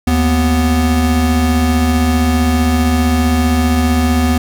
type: tone pair together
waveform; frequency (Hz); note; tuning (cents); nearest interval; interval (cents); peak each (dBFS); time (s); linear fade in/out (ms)
square; 77.19 / 246.9; D#2 / B3; -13 / 0; octave + minor sixth; 2013; -14; 0.07-4.38; 5
effects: none